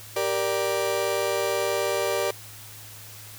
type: chord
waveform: 35% pulse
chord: G minor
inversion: none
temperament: just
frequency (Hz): 392 / 470.4 / 588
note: G4 / Bb4 / D5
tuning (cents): 0 / +16 / +2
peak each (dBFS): -27 / -27 / -25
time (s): 0.16-2.31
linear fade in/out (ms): 5
effects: added 106 Hz sine -47 dBFS peak until 3.38 s + white hiss -44 dBFS RMS until 3.38 s